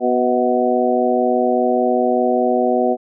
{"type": "harmonic tone with a mistuned harmonic", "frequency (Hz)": 123.47, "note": "B2", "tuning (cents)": 0, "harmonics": [2, 3, 4, 5, 6], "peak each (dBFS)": [-20, -20, -20, -20, -20], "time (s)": [0, 2.97], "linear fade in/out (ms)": 50, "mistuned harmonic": 5, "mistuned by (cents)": 51, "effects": []}